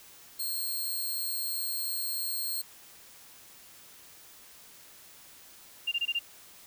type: tone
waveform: 5% pulse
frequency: 4231 Hz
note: C8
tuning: 19 cents sharp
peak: -24 dBFS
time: 0.39-2.62 s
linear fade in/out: 10 ms
type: tone bursts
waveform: sine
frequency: 2794 Hz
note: F7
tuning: in tune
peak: -26 dBFS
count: 5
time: 5.87-6.193 s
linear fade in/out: 10 ms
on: 47 ms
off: 22 ms
effects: white hiss -53 dBFS RMS until 6.66 s